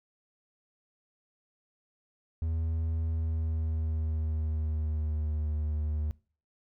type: tone with pitch glide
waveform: triangle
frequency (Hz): 80.9 to 75.92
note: E2 to D#2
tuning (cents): -32 to -42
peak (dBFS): -26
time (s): 2.42-6.11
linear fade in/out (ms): 0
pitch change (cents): -110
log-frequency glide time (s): 3.05-5.54
effects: noise-tail reverb RT60 0.4 s tail -22 dB re dry